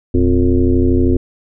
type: tone with frequency modulation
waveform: sine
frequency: 168.8 Hz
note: E3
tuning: 41 cents sharp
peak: -9 dBFS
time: 0.14-1.17 s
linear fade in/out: 5 ms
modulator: 92.6 Hz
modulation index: 2.4
effects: none